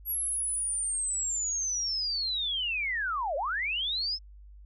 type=linear two-way sweep; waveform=sine; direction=down then up; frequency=11560 to 523.3 to 5320 Hz; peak=-28 dBFS; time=0.05-4.19 s; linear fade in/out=50 ms; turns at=3.36 s; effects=added 50 Hz sine -47 dBFS peak until 4.65 s